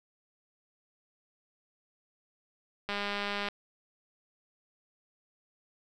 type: click train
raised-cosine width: 0.3 ms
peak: -18 dBFS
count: 122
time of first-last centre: 2.89-3.486 s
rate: 203 Hz
effects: none